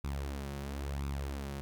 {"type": "tone with flanger", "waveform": "sawtooth", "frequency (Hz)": 69.7, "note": "C#2", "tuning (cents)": 10, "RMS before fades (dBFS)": -38, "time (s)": [0.04, 1.61], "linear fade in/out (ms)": 0, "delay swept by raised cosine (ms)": [0.8, 5.5], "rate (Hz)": 0.98, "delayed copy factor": 0.6, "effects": []}